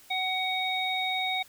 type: harmonic tone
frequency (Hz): 748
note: F#5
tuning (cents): +19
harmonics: 1 / 3 / 5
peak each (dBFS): -31 / -31 / -31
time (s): 0.1-1.43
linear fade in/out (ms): 10
effects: white hiss -55 dBFS RMS until 1.48 s